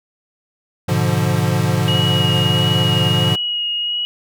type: chord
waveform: square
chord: G# diminished seventh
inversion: none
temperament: equal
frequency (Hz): 103.83 / 123.47 / 146.83 / 174.61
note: G#2 / B2 / D3 / F3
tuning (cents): 0 / 0 / 0 / 0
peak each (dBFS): -21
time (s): 0.88-3.36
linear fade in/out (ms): 10
type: tone with vibrato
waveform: sine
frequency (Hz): 2892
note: F#7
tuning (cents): -40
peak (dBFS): -18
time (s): 1.88-4.05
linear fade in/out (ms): 0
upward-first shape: sine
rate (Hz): 1.5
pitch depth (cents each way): 14
effects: none